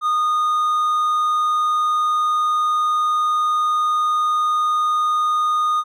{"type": "tone", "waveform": "triangle", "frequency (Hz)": 1230, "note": "D#6", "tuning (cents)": -20, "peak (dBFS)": -14, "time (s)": [0.01, 5.84], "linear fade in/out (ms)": 50, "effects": []}